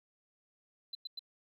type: tone bursts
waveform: sine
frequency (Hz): 4044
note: B7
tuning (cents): +40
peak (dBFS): -37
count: 3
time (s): 0.93-1.193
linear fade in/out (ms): 5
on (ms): 21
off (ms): 100
effects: tanh soft clip ceiling -35 dBFS